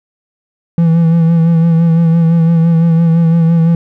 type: tone with vibrato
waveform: triangle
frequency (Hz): 165.8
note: E3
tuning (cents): +10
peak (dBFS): -4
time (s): 0.78-3.75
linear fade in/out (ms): 2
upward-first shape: sine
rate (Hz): 5.9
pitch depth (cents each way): 35
effects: none